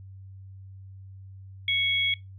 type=tone pair together; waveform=sine; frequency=2217 / 3322 Hz; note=C#7 / G#7; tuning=0 / 0 cents; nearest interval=perfect fifth; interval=700 cents; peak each=-25 dBFS; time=1.68-2.14 s; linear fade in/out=2 ms; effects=noise-tail reverb RT60 0.2 s tail -23 dB re dry + added 96 Hz sine -42 dBFS peak until 2.38 s